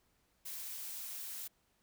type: noise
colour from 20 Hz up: blue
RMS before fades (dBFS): -44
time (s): 0.45-1.48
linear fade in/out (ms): 10
effects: pink hiss -75 dBFS RMS until 1.82 s